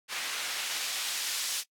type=noise with band-pass filter sweep; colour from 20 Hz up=white; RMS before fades=-34 dBFS; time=0.08-1.64 s; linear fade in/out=50 ms; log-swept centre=2000 to 4800 Hz; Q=0.7; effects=noise-tail reverb RT60 0.1 s tail -25 dB re dry + AAC 64 kbps